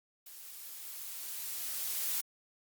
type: noise with level ramp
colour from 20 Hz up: blue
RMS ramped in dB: -50 to -33 dBFS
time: 0.26-2.21 s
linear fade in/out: 5 ms
effects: Opus 48 kbps